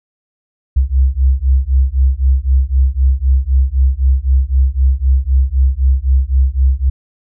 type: beating tone pair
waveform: sine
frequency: 64.2 / 68.1 Hz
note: C2 / C#2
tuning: -32 / -30 cents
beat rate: 3.9 Hz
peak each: -12 dBFS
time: 0.76-6.9 s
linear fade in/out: 10 ms
effects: none